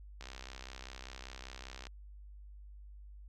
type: click train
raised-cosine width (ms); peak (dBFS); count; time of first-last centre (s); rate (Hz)
0.2; -29; 109; 0.21-1.869; 65.1
effects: added 50 Hz sine -49 dBFS peak until 3.28 s